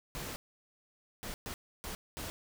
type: noise bursts at uneven times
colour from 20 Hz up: pink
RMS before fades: -41 dBFS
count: 5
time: 0.15-0.36 / 1.23-1.34 / 1.46-1.54 / 1.84-1.95 / 2.17-2.3 s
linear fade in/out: 0 ms
effects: none